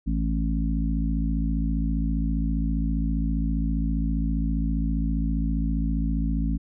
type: harmonic tone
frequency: 55 Hz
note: A1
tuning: in tune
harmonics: 1 / 3 / 4 / 5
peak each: -24 / -29 / -30 / -31 dBFS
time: 0.06-6.58 s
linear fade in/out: 20 ms
effects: none